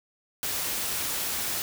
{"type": "noise", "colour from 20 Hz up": "white", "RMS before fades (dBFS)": -30, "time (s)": [0.43, 1.62], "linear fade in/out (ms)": 0, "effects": []}